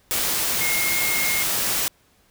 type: tone in noise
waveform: sine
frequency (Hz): 2146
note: C7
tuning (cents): +43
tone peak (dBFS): -24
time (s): 0.61-1.43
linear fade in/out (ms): 0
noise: white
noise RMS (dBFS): -23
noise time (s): 0.11-1.88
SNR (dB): -4
effects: pink hiss -60 dBFS RMS until 2.3 s